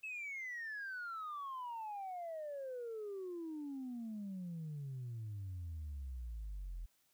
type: exponential sweep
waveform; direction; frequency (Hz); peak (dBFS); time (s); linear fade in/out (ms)
sine; down; 2637 to 40.77; -40; 0.03-6.86; 10
effects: tanh soft clip ceiling -39 dBFS + white hiss -75 dBFS RMS until 7.13 s